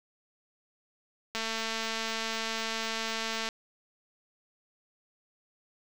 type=click train; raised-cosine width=0.2 ms; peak=-16 dBFS; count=480; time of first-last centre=1.35-3.488 s; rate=224 Hz; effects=7-bit

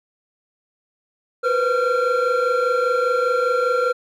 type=tone cluster; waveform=triangle; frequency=485 / 510 / 1376 Hz; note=B4 / C5 / F6; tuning=-31 / -44 / -26 cents; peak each=-18 dBFS; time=1.43-3.93 s; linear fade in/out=20 ms; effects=tanh soft clip ceiling -11 dBFS

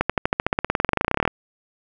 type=accelerating click train; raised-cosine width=0.5 ms; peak=-3 dBFS; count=27; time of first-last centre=0.01-1.277 s; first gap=86 ms; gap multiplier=0.95; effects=none

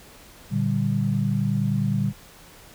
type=chord; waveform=sine; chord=G minor; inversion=first; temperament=equal; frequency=116.54 / 146.83 / 196 Hz; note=Bb2 / D3 / G3; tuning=0 / 0 / 0 cents; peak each=-25 / -25 / -24 dBFS; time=0.5-2.13 s; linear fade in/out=50 ms; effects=pink hiss -48 dBFS RMS until 2.74 s

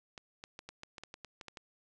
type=clicks; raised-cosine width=0.2 ms; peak=-28 dBFS; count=12; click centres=0.178 / 0.439 / 0.591 / 0.69 / 0.834 / 0.982 / 1.036 / 1.141 / 1.247 / 1.412 / 1.483 / 1.572 s; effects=resampled to 22050 Hz + 9-bit

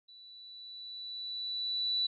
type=tone with level ramp; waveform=sine; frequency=3958 Hz; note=B7; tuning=3 cents sharp; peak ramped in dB=-52 to -27 dBFS; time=0.08-2.07 s; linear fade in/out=10 ms; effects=none

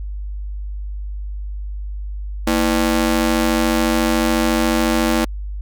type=ring-modulated tone; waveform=sawtooth; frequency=277.2 Hz; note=C#4; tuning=in tune; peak=-8 dBFS; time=2.47-5.25 s; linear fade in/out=5 ms; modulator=47 Hz; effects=added 50 Hz sine -24 dBFS peak until 5.61 s

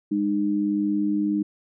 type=tone pair together; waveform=sine; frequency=203.9 / 305.5 Hz; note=G#3 / D#4; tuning=-32 / -32 cents; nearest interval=perfect fifth; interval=700 cents; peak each=-25 / -22 dBFS; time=0.11-1.43 s; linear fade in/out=10 ms; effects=none

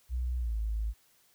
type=tone with pitch glide; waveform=sine; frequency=61.74 to 54.06 Hz; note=B1 to A1; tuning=0 to -30 cents; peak=-29 dBFS; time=0.09-0.94 s; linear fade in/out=50 ms; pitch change=-230 cents; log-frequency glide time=0.38-0.56 s; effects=white hiss -66 dBFS RMS until 1.34 s

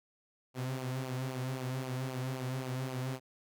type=tone with flanger; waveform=sawtooth; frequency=129.4 Hz; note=C3; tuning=19 cents flat; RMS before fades=-37 dBFS; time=0.54-3.2 s; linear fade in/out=50 ms; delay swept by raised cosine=0.53 to 5.23 ms; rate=3.8 Hz; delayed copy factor=-0.6; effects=none

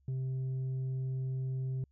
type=tone with tanh clipping; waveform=sine; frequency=130.81 Hz; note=C3; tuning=in tune; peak=-33 dBFS; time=0.08-1.84 s; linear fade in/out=2 ms; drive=3 dB; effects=added 68 Hz sine -66 dBFS peak until 1.91 s

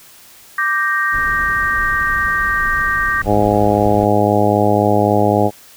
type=chord; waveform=sine; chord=G minor; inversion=second; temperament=equal; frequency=1174.7 / 1568 / 1864.7 Hz; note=D6 / G6 / Bb6; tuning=0 / 0 / 0 cents; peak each=-19 / -18 / -18 dBFS; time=0.58-3.22 s; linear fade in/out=5 ms
type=noise; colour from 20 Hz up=brown; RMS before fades=-28 dBFS; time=1.12-4.06 s; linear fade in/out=20 ms
type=harmonic tone; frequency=103.83 Hz; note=G#2; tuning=in tune; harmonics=1 / 2 / 3 / 4 / 5 / 6 / 7 / 8; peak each=-19 / -19 / -19 / -19 / -19 / -19 / -19 / -19 dBFS; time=3.25-5.51 s; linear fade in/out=50 ms
effects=white hiss -43 dBFS RMS until 5.76 s

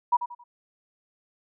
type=tone with echo; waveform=sine; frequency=964 Hz; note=B5; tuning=42 cents flat; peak=-17 dBFS; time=0.12-0.17 s; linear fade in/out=10 ms; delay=90 ms; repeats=3; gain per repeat=-10 dB; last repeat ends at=0.44 s; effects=none

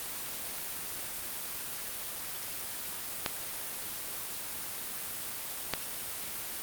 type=clicks; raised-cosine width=0.2 ms; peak=-10 dBFS; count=2; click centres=3.262 / 5.737 s; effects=white hiss -38 dBFS RMS until 6.62 s + Opus 32 kbps

